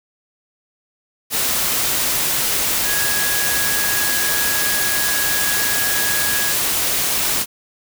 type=tone in noise; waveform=sine; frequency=1661.2 Hz; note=G#6; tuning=in tune; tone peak=-23 dBFS; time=2.84-6.55 s; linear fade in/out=50 ms; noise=white; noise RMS=-19 dBFS; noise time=1.3-7.46 s; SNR=-7 dB; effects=none